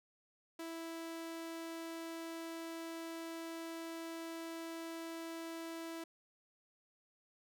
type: tone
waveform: sawtooth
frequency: 329.6 Hz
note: E4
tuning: in tune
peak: -39 dBFS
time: 0.59-6.04 s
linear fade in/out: 5 ms
effects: none